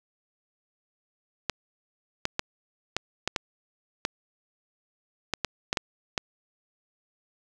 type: clicks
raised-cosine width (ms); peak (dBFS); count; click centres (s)
0.2; -8; 12; 1.497 / 2.254 / 2.394 / 2.966 / 3.276 / 3.362 / 4.051 / 5.337 / 5.447 / 5.729 / 5.772 / 6.178
effects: none